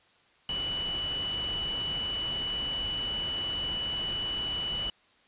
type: tone in noise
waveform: sine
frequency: 2960 Hz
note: F#7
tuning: in tune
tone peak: -30 dBFS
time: 0.49-4.9 s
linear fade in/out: 2 ms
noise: pink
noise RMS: -40 dBFS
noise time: 0.49-4.9 s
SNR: +7 dB
effects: white hiss -63 dBFS RMS until 5.27 s + resampled to 8000 Hz